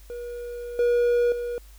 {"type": "tone with level steps", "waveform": "triangle", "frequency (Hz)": 480.4, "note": "B4", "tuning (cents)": -48, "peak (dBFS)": [-30, -16, -25], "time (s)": [0.1, 1.58], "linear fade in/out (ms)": 0, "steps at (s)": [0.79, 1.32], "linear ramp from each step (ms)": 2, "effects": ["added 50 Hz sine -45 dBFS peak until 1.78 s", "white hiss -56 dBFS RMS until 1.78 s"]}